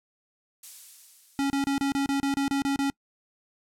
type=noise with exponential decay; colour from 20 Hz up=violet; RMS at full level=-36 dBFS; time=0.63-2.52 s; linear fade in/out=5 ms; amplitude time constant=410 ms
type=tone bursts; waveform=square; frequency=277.2 Hz; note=C#4; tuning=in tune; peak=-24 dBFS; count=11; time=1.39-2.9 s; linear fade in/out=0 ms; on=110 ms; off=30 ms
effects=noise-tail reverb RT60 0.1 s tail -26 dB re dry + low-pass 10000 Hz 12 dB/octave